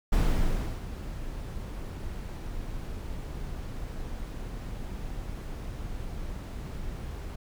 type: noise with ADSR envelope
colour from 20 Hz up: brown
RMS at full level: -23 dBFS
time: 0.12-7.36 s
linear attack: 10 ms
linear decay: 670 ms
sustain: -13 dB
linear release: 9 ms
effects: none